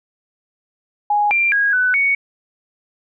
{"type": "tone with pitch steps", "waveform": "sine", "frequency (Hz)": [829, 2373, 1642, 1498, 2229], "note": ["G#5", "D7", "G#6", "F#6", "C#7"], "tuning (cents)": [-3, 17, -20, 21, 9], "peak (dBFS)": -13, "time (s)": [1.1, 2.15], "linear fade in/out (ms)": 5, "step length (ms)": 210, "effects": []}